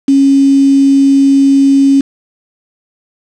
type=tone with quantisation; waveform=sine; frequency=274.7 Hz; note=C#4; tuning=16 cents flat; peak=-4 dBFS; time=0.08-2.01 s; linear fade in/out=5 ms; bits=4; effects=low-pass 6000 Hz 12 dB/octave